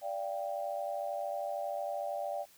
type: tone cluster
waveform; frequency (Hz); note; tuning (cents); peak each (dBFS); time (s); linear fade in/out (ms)
sine; 585 / 694 / 787; D5 / F5 / G5; -7 / -11 / +7; -37 / -39 / -39; 0.01-2.46; 50
effects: white hiss -61 dBFS RMS until 2.57 s